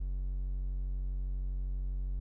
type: tone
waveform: triangle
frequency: 46.25 Hz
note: F#1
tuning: in tune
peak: -30 dBFS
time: 0-2.2 s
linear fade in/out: 10 ms
effects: none